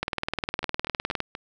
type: two click trains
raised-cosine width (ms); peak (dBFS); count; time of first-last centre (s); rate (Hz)
0.3; -10 / -18; 24 / 4; 0.03-1.203 / 0.63-1.351; 19.6 / 4.16
effects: none